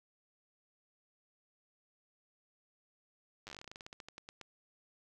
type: slowing click train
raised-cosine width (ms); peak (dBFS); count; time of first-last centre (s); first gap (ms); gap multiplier
0.2; -30; 22; 3.47-4.413; 9; 1.14
effects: none